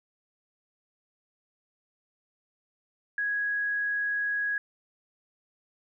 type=tone; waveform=sine; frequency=1661.2 Hz; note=G#6; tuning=in tune; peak=-26 dBFS; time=3.18-4.58 s; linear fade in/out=2 ms; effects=none